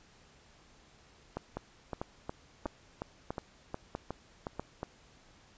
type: two click trains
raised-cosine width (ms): 1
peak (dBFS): -21 / -22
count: 6 / 10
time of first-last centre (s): 1.37-4.596 / 1.57-4.831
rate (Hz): 1.55 / 2.76
effects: pink hiss -61 dBFS RMS until 5.57 s + resampled to 16000 Hz